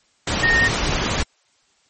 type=tone in noise; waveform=sine; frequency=1846 Hz; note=A#6; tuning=17 cents flat; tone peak=-14 dBFS; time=0.43-0.68 s; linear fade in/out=5 ms; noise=pink; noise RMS=-21 dBFS; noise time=0.27-1.23 s; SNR=+4 dB; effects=white hiss -61 dBFS RMS until 1.89 s + MP3 32 kbps